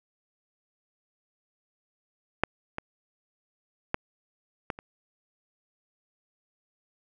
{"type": "clicks", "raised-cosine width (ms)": 0.5, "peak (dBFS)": [-6, -17, -10, -15, -26], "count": 5, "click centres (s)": [2.436, 2.784, 3.944, 4.702, 4.789], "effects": []}